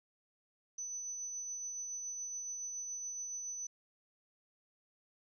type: tone with tremolo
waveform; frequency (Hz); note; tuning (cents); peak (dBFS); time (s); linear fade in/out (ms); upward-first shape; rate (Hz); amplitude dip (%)
sine; 6000; F#8; +23; -38; 0.78-3.67; 5; triangle; 7.1; 30
effects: none